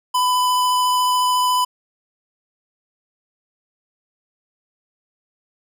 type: tone with vibrato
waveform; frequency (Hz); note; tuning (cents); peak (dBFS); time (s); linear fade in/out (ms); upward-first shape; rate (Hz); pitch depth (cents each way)
square; 1000; B5; +21; -16; 0.14-1.65; 10; triangle; 14; 10
effects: none